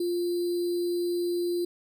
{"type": "tone with sample-and-hold", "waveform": "sine", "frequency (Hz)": 349.2, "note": "F4", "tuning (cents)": 0, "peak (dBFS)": -25, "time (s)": [0, 1.65], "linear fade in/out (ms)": 5, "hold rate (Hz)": 4410, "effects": []}